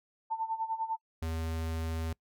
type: tone with tremolo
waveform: sine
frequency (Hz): 894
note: A5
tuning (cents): +27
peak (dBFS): -28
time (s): 0.3-0.97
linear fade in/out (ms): 20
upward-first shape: sine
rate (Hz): 10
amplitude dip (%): 80
type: tone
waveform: square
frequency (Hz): 81.2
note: E2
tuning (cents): -26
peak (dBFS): -33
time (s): 1.22-2.13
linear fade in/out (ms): 5
effects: noise-tail reverb RT60 0.1 s tail -25 dB re dry